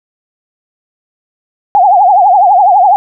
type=tone with vibrato; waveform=sine; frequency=768 Hz; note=G5; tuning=36 cents flat; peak=-3 dBFS; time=1.75-2.96 s; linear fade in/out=0 ms; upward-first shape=triangle; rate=12 Hz; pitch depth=200 cents each way; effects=none